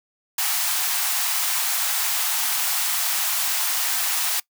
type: high-pass noise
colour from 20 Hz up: white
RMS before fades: -23 dBFS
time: 0.38-4.4 s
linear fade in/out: 5 ms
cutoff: 670 Hz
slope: 96 dB/octave
effects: noise-tail reverb RT60 0.1 s tail -22 dB re dry